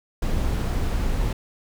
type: noise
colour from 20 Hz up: brown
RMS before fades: -23 dBFS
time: 0.22-1.33 s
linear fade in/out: 5 ms
effects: none